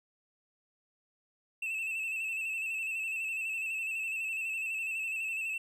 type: tone with vibrato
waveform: triangle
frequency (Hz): 2637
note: E7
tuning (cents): 0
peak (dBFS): -31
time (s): 1.62-5.58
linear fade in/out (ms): 5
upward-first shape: square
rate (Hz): 12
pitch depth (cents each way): 38
effects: none